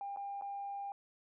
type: tone with dropouts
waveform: sine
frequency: 800 Hz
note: G5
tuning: 35 cents sharp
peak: -38 dBFS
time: 0.01-0.92 s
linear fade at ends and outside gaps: 1 ms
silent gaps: 0.162-0.171 / 0.412-0.421 s
effects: tanh soft clip ceiling -34 dBFS